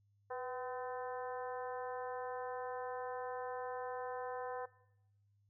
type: harmonic tone with a mistuned harmonic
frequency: 254.7 Hz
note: C4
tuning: 46 cents flat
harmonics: 2 / 3 / 4 / 5 / 6 / 7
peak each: -42 / -45 / -47 / -54 / -54 / -56 dBFS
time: 0.3-4.66 s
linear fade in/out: 10 ms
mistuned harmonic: 2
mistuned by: -41 cents
effects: noise-tail reverb RT60 0.9 s tail -20 dB re dry + added 101 Hz sine -70 dBFS peak until 5.49 s